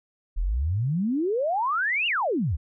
sine exponential two-way sweep, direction up then down, 36.31 to 2921 to 64 Hz, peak -22 dBFS, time 0.36-2.57 s, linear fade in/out 20 ms, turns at 2.07 s, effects none

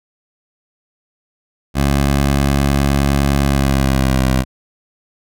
15% pulse tone with pitch glide, 69.7 to 65.03 Hz, C#2 to C2, +10 to -10 cents, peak -6 dBFS, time 1.74-4.45 s, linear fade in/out 50 ms, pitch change -120 cents, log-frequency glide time 3.4-4.25 s, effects none

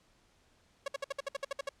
sawtooth tone bursts, 554.4 Hz, C#5, in tune, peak -29 dBFS, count 11, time 0.86-1.691 s, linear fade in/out 5 ms, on 21 ms, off 60 ms, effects pink hiss -68 dBFS RMS until 1.8 s + low-pass 8000 Hz 12 dB/octave

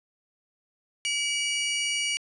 sawtooth tone pair together, 2296 / 2893 Hz, D7 / F#7, -40 / -40 cents, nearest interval major third, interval 400 cents, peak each -25 dBFS, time 1.05-2.17 s, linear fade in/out 0 ms, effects resampled to 22050 Hz + 9-bit

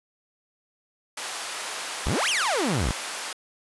pink high-pass noise, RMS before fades -33 dBFS, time 1.17-3.33 s, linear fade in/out 5 ms, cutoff 780 Hz, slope 12 dB/octave
sawtooth exponential two-way sweep, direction up then down, 46.69 to 3347 to 46.69 Hz, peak -19 dBFS, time 2.06-2.91 s, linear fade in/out 0 ms, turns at 2.29 s
effects resampled to 24000 Hz

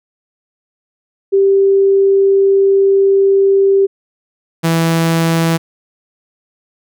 sine / sawtooth tone pair in turn, 392 / 164.82 Hz, G4 / E3, 0 / 0 cents, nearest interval octave + minor third, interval 1500 cents, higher first, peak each -7 dBFS, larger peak neither, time 1.32-3.87 / 4.63-5.58 s, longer first, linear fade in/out 20 ms, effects none

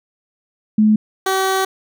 sine / 15% pulse tone pair in turn, 214.4 / 382 Hz, A3 / G4, -45 / -45 cents, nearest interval minor seventh, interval 1000 cents, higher second, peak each -9 dBFS, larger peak neither, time 0.78-0.96 / 1.26-1.65 s, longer second, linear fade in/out 5 ms, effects none

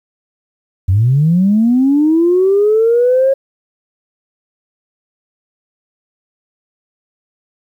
sine linear sweep, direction up, 87.2 to 546 Hz, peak -7 dBFS, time 0.88-3.34 s, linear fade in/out 10 ms, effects tanh soft clip ceiling -3 dBFS + 8-bit

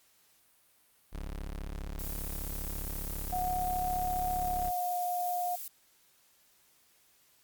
30% pulse tone, 34.88 Hz, C#1, 12 cents sharp, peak -34 dBFS, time 1.12-4.71 s, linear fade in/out 20 ms
violet noise, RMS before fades -41 dBFS, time 1.99-5.68 s, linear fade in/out 2 ms
sine tone with pitch glide, 730 to 712.5 Hz, F#5 to F5, -24 to +34 cents, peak -30 dBFS, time 3.32-5.56 s, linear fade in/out 10 ms, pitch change -42 cents, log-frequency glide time 4.32-4.99 s
effects white hiss -66 dBFS RMS until 7.43 s + Opus 48 kbps

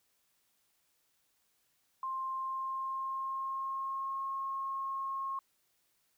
sine tone with pitch glide, 1055 to 1080.9 Hz, C6 to C#6, +14 to -44 cents, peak -34 dBFS, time 2.03-5.39 s, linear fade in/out 2 ms, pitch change +42 cents, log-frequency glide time 2.34-4.23 s, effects white hiss -75 dBFS RMS until 6.17 s

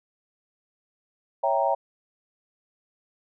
sine chord, C# diminished seventh, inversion none, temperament equal, 554.4 / 659.3 / 784 / 932.3 Hz, C#5 / E5 / G5 / Bb5, 0 / 0 / 0 / 0 cents, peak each -26 dBFS, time 1.43-1.75 s, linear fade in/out 10 ms, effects none

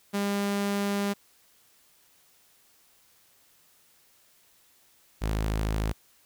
sawtooth tone pair in turn, 201.3 / 53.32 Hz, G3 / G#1, +46 / +46 cents, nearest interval octave + major seventh, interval 2300 cents, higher first, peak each -22 dBFS, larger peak neither, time 0.13-1.14 / 5.21-5.93 s, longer first, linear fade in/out 20 ms, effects white hiss -62 dBFS RMS until 6.25 s

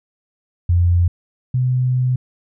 sine tone pair in turn, 87.31 / 126.93 Hz, F2 / B2, 0 / +48 cents, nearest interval tritone, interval 648 cents, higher second, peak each -11 / -14 dBFS, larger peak first, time 0.69-1.08 / 1.54-2.16 s, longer second, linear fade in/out 5 ms, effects none

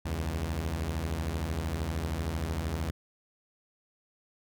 sawtooth beating tone pair, 69.3 / 82.3 Hz, C#2 / E2, 0 / -2 cents, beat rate 13 Hz, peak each -31 / -28 dBFS, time 0.05-2.91 s, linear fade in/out 10 ms, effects none

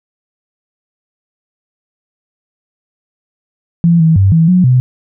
sine tone with pitch steps, 169.5 / 161.3 / 97 / 163.3 / 181.8 / 126.7 Hz, E3 / E3 / G2 / E3 / F#3 / B2, +49 / -37 / -18 / -16 / -30 / +45 cents, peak -5 dBFS, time 3.84-4.8 s, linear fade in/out 0 ms, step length 160 ms, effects none

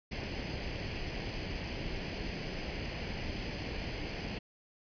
pink noise with comb filter, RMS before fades -38 dBFS, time 0.11-4.39 s, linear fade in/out 10 ms, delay 0.4 ms, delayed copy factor +0.65, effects resampled to 11025 Hz

